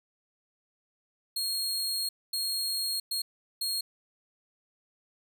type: tone bursts at uneven times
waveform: sawtooth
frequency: 4264 Hz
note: C8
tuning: 32 cents sharp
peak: -26 dBFS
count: 4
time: 1.36-2.09 / 2.33-3 / 3.11-3.22 / 3.61-3.81 s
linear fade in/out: 5 ms
effects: none